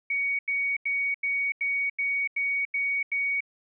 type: tone bursts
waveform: sine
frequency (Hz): 2241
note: C#7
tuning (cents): +18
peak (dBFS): -24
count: 9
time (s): 0.1-3.406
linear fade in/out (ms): 5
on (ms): 290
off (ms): 87
effects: none